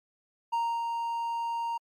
triangle tone with ADSR envelope, 930 Hz, A#5, 4 cents flat, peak -23 dBFS, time 0.52-1.78 s, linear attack 16 ms, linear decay 280 ms, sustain -4 dB, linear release 12 ms, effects MP3 64 kbps

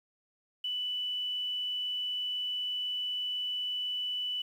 sine tone with quantisation, 2978 Hz, F#7, 11 cents sharp, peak -31 dBFS, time 0.64-4.42 s, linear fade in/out 5 ms, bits 10, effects none

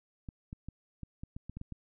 clicks, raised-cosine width 5 ms, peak -29 dBFS, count 10, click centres 0.288 / 0.529 / 0.686 / 1.033 / 1.235 / 1.365 / 1.496 / 1.57 / 1.614 / 1.723 s, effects none

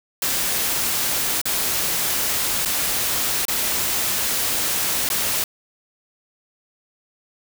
white noise with dropouts, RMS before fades -22 dBFS, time 0.22-5.44 s, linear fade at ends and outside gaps 2 ms, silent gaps 1.415-1.455 / 2.65-2.657 / 3.453-3.482 / 5.09-5.101 s, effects none

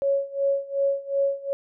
sine tone with tremolo, 554.4 Hz, C#5, in tune, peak -18 dBFS, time 0.02-1.53 s, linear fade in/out 0 ms, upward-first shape sine, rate 2.7 Hz, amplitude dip 90%, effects none

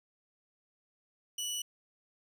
20% pulse tone, 2951 Hz, F#7, 5 cents flat, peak -29 dBFS, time 1.38-1.62 s, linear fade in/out 5 ms, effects none

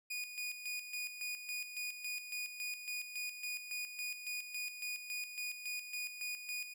sawtooth tone with tremolo, 2462 Hz, D#7, 19 cents flat, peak -35 dBFS, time 0.1-6.74 s, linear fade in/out 10 ms, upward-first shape square, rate 3.6 Hz, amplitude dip 60%, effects none

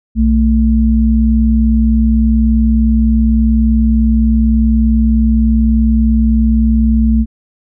sine tone pair together, 61.7 / 222.6 Hz, B1 / A3, -1 / +20 cents, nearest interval octave + minor seventh, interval 2221 cents, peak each -10 dBFS, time 0.15-7.26 s, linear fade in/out 50 ms, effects none

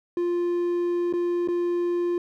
triangle tone with dropouts, 349.2 Hz, F4, in tune, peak -20 dBFS, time 0.17-2.18 s, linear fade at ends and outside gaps 2 ms, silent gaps 1.127-1.136 / 1.476-1.485 s, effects none

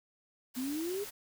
white noise, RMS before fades -45 dBFS, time 0.54-1.11 s, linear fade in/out 20 ms
sine exponential sweep, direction up, 244.7 to 422.6 Hz, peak -33 dBFS, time 0.56-1.05 s, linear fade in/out 20 ms
effects none

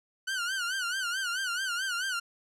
sawtooth tone with vibrato, 1480 Hz, F#6, in tune, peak -26 dBFS, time 0.27-2.2 s, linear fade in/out 10 ms, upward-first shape sine, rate 4.6 Hz, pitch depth 120 cents each way, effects low-pass 10000 Hz 12 dB/octave

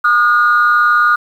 sine tone pair together, 1219 / 1438.4 Hz, D#6 / F#6, -36 / -49 cents, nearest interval minor third, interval 287 cents, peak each -10 dBFS, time 0.04-1.16 s, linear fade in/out 10 ms, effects tanh soft clip ceiling -2 dBFS + 7-bit

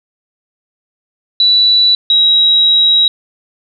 sine tone pair in turn, 3951 / 3845 Hz, B7 / B7, 0 / -47 cents, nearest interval unison, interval 47 cents, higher first, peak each -6 dBFS, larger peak neither, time 1.4-1.95 / 2.1-3.08 s, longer second, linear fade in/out 2 ms, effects none

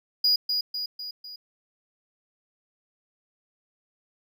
triangle tone with echo, 4900 Hz, D#8, 27 cents flat, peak -17 dBFS, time 0.24-0.36 s, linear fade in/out 5 ms, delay 250 ms, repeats 4, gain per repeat -5 dB, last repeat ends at 1.36 s, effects none

